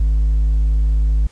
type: tone with hard clipping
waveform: sine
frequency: 52.5 Hz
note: G#1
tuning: 19 cents sharp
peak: -13 dBFS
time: 0-1.27 s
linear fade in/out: 5 ms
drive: 2 dB
effects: pink hiss -51 dBFS RMS until 1.31 s + resampled to 22050 Hz